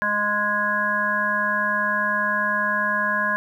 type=harmonic tone; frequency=207.5 Hz; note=G#3; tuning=1 cent flat; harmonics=1 / 3 / 5 / 7 / 8; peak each=-32 / -30 / -25 / -29 / -22 dBFS; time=0.02-3.36 s; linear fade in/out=0 ms; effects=9-bit